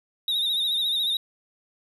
triangle tone with vibrato, 3729 Hz, A#7, in tune, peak -21 dBFS, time 0.28-1.17 s, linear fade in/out 2 ms, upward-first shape sine, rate 14 Hz, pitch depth 67 cents each way, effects none

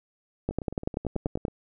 two click trains, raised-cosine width 2 ms, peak -23 / -13 dBFS, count 10 / 11, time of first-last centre 0.51-1.482 / 0.49-1.452 s, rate 9.26 / 10.4 Hz, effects none

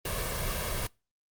pink noise with comb filter, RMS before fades -32 dBFS, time 0.05-0.87 s, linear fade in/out 5 ms, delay 1.8 ms, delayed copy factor +0.65, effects noise-tail reverb RT60 0.3 s tail -26 dB re dry + Opus 32 kbps

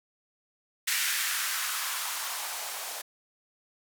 violet noise with band-pass filter sweep, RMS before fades -32 dBFS, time 0.87-3.02 s, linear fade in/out 10 ms, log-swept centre 1900 to 640 Hz, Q 2.1, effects none

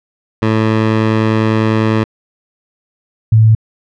15% pulse / sine tone pair in turn, 110 / 110.42 Hz, A2 / A2, 0 / +7 cents, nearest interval unison, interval 7 cents, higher second, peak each -4 dBFS, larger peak neither, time 0.42-2.04 / 3.32-3.55 s, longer first, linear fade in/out 5 ms, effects low-pass 3000 Hz 12 dB/octave

